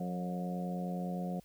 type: harmonic tone with a mistuned harmonic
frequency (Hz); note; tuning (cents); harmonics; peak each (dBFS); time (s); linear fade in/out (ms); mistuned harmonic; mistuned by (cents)
89.8; F2; +49; 2 / 3 / 4 / 5 / 6 / 7 / 8; -35 / -48 / -50 / -48 / -45 / -51 / -44; 0-1.4; 5; 7; -45
effects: added 50 Hz sine -66 dBFS peak until 1.44 s + white hiss -66 dBFS RMS until 1.44 s